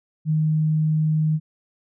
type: tone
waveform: sine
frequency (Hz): 155.56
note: D#3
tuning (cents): 0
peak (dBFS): -17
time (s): 0.25-1.4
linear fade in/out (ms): 50
effects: none